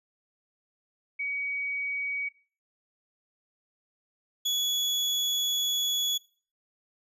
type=tone pair in turn; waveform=sine / 35% pulse; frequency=2260 / 3386 Hz; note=C#7 / G#7; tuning=+33 / +33 cents; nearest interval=perfect fifth; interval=700 cents; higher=second; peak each=-29 / -23 dBFS; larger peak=second; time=1.19-2.29 / 4.45-6.18 s; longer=second; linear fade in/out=10 ms; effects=noise-tail reverb RT60 0.4 s tail -20 dB re dry + resampled to 32000 Hz